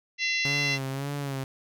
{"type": "harmonic tone", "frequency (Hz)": 680, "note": "F5", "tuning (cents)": -46, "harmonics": [3, 4, 5, 6, 7, 8, 9], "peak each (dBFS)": [-28, -29, -39, -33, -41, -38, -39], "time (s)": [0.18, 0.79], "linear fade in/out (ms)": 50}
{"type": "tone with vibrato", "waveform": "sawtooth", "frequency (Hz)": 138.59, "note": "C#3", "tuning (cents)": 0, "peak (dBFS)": -26, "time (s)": [0.45, 1.44], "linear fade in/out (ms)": 2, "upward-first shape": "sine", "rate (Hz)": 1.8, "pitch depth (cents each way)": 63}
{"effects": []}